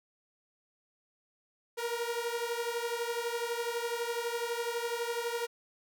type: beating tone pair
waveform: sawtooth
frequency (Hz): 466.2 / 478.2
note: A#4 / A#4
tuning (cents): 0 / +44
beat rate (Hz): 12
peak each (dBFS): -31 / -32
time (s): 1.77-5.47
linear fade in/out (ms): 20
effects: none